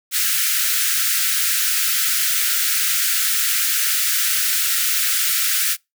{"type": "high-pass noise", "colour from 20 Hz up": "white", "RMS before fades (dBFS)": -19, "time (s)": [0.11, 5.77], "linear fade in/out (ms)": 50, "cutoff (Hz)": 1300, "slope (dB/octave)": 96, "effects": ["noise-tail reverb RT60 0.2 s tail -25 dB re dry"]}